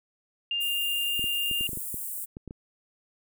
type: tone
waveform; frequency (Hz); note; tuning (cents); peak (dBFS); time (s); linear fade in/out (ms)
sine; 2804; F7; +6; -26; 0.51-1.67; 2
type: high-pass noise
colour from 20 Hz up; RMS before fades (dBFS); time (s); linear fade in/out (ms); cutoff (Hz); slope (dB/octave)
white; -35; 0.6-2.26; 20; 8100; 48
type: clicks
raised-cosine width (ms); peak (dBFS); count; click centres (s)
3; -26; 11; 1.194 / 1.242 / 1.513 / 1.61 / 1.692 / 1.732 / 1.773 / 1.943 / 2.369 / 2.477 / 2.509
effects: none